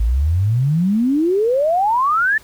sine exponential sweep, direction up, 52 to 1800 Hz, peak -13 dBFS, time 0-2.38 s, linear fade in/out 5 ms, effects pink hiss -46 dBFS RMS until 2.43 s

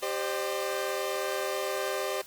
sawtooth chord, G suspended fourth, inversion none, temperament equal with one note detuned, 392 / 523.3 / 602.4 Hz, G4 / C5 / D5, 0 / 0 / +44 cents, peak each -30 dBFS, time 0.02-2.22 s, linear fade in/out 10 ms, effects white hiss -50 dBFS RMS until 2.26 s + Opus 48 kbps

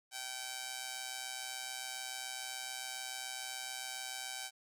5% pulse tone with amplitude modulation, 771 Hz, G5, 29 cents flat, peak -26 dBFS, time 0.11-4.51 s, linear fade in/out 50 ms, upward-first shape sine, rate 127 Hz, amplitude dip 65%, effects none

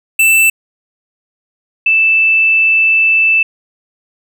square / sine tone pair in turn, 2657 / 2642 Hz, E7 / E7, +13 / +3 cents, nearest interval unison, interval 10 cents, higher first, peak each -7 dBFS, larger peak neither, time 0.19-0.5 / 1.86-3.43 s, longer second, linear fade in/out 5 ms, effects none

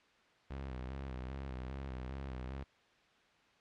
sawtooth tone with vibrato, 65.5 Hz, C2, 2 cents sharp, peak -37 dBFS, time 0.5-2.64 s, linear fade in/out 10 ms, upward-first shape square, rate 2.5 Hz, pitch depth 58 cents each way, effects white hiss -67 dBFS RMS until 3.6 s + low-pass 3000 Hz 12 dB/octave

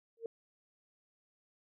sine tone with exponential growth, 457.6 Hz, A#4, 32 cents flat, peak -32 dBFS, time 0.17-0.26 s, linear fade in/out 2 ms, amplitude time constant 18 ms, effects none

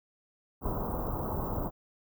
pink band-stop noise, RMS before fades -33 dBFS, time 0.61-1.71 s, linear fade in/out 50 ms, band 1200 to 16000 Hz, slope 48 dB/octave, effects none

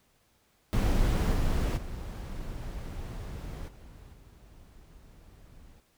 brown noise with level steps, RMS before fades -25 / -27 / -38 / -49 / -53 dBFS, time 0.73-5.8 s, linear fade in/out 0 ms, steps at 1.32 / 1.76 / 3.67 / 4.12 s, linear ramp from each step 20 ms, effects pink hiss -68 dBFS RMS until 5.97 s

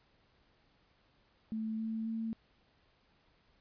sine tone with pitch steps, 220 / 222.3 / 224.6 Hz, A3 / A3 / A3, 0 / +18 / +36 cents, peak -34 dBFS, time 1.52-2.33 s, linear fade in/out 0 ms, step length 270 ms, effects pink hiss -70 dBFS RMS until 3.6 s + resampled to 11025 Hz

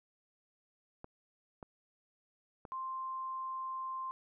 clicks, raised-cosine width 1 ms, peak -32 dBFS, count 3, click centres 1.044 / 1.628 / 2.652 s
sine tone, 1050 Hz, C6, 6 cents sharp, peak -37 dBFS, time 2.72-4.11 s, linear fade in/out 0 ms
effects none

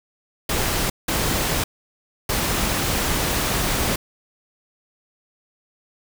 pink noise bursts at uneven times, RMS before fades -22 dBFS, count 3, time 0.49-0.9 / 1.08-1.64 / 2.29-3.96 s, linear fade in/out 5 ms, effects none

